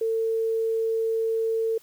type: tone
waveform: sine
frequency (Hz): 450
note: A4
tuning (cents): +39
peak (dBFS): -22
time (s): 0.01-1.78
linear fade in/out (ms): 5
effects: white hiss -56 dBFS RMS until 1.82 s